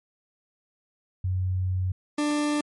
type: tone pair in turn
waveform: sine / 40% pulse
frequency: 92.5 / 296.1 Hz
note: F#2 / D4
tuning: 0 / +14 cents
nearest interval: octave + minor sixth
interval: 2014 cents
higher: second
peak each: -23 / -22 dBFS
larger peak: second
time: 1.24-1.92 / 2.18-2.61 s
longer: first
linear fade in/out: 5 ms
effects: MP3 48 kbps